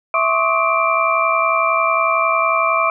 sine tone cluster, 658 / 1066 / 1137 / 1261 / 2360 Hz, E5 / C6 / C#6 / D#6 / D7, -3 / +32 / +44 / +23 / +8 cents, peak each -20 dBFS, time 0.14-2.9 s, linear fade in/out 2 ms, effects none

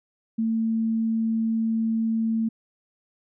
sine tone, 224.5 Hz, A3, 35 cents sharp, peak -21 dBFS, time 0.38-2.49 s, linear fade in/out 10 ms, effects none

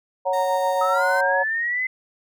sine chord, F# major, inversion second, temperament equal, 554.4 / 740 / 932.3 Hz, C#5 / F#5 / A#5, 0 / 0 / 0 cents, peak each -22 / -25 / -24 dBFS, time 0.25-1.44 s, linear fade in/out 20 ms
35% pulse tone with pitch glide, 925 to 1032.3 Hz, A#5 to C6, -14 to -24 cents, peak -28 dBFS, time 0.33-1.21 s, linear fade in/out 5 ms, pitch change +190 cents, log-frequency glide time 0.92-1.04 s
sine linear sweep, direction up, 1264 to 2057 Hz, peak -21 dBFS, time 0.81-1.87 s, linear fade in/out 5 ms
effects none

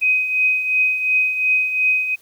sine tone with tremolo, 2515 Hz, D#7, 18 cents sharp, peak -12 dBFS, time 0.01-2.16 s, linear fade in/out 20 ms, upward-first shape triangle, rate 2.8 Hz, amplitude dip 65%, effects white hiss -53 dBFS RMS until 2.21 s

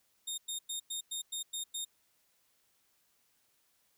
20% pulse tone bursts, 3681 Hz, A#7, 23 cents flat, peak -30 dBFS, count 8, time 0.27-1.85 s, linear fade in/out 10 ms, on 110 ms, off 100 ms, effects white hiss -73 dBFS RMS until 3.97 s

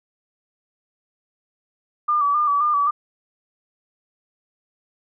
sine tone with vibrato, 1174.7 Hz, D6, in tune, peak -16 dBFS, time 2.08-2.91 s, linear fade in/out 10 ms, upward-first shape square, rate 3.8 Hz, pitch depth 43 cents each way, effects none

